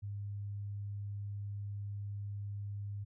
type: tone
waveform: sine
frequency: 101.5 Hz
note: G#2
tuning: 39 cents flat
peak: -38 dBFS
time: 0.02-3.05 s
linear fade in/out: 20 ms
effects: none